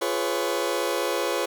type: chord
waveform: sawtooth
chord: C# dominant seventh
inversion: first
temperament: just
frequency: 346.5 / 415.8 / 498.9 / 554.4 Hz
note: E#4 / G#4 / B4 / C#5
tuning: -14 / +2 / +17 / 0 cents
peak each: -26 / -26 / -25 / -25 dBFS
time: 0.01-1.46 s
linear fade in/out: 10 ms
effects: none